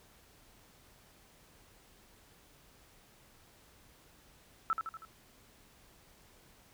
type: tone with echo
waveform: sine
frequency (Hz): 1318.5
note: E6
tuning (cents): 0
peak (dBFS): -27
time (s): 4.7-4.73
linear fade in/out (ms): 0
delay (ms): 80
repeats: 4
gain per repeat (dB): -5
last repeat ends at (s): 5.05
effects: pink hiss -62 dBFS RMS until 6.73 s